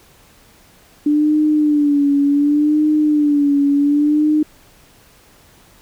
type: tone with vibrato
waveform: sine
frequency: 293.7 Hz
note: D4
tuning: in tune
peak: -11 dBFS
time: 1.06-4.43 s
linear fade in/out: 5 ms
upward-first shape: sine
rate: 0.68 Hz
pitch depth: 65 cents each way
effects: pink hiss -49 dBFS RMS until 5.81 s